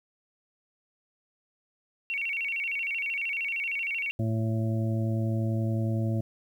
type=tone with vibrato; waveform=sine; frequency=2477 Hz; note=D#7; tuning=8 cents flat; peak=-28 dBFS; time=2.1-4.11 s; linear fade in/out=0 ms; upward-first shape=square; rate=13 Hz; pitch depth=170 cents each way
type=harmonic tone; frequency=111.3 Hz; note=A2; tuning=20 cents sharp; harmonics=1 / 2 / 3 / 5 / 6; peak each=-26 / -32 / -36 / -40 / -42 dBFS; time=4.19-6.21 s; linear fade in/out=5 ms
effects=10-bit